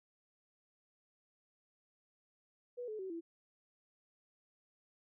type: tone with pitch steps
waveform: sine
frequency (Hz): 488.7 / 430.4 / 379 / 333.8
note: B4 / A4 / F#4 / E4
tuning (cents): -18 / -38 / +42 / +22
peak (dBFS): -40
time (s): 2.77-3.21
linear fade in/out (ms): 20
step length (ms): 110
effects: none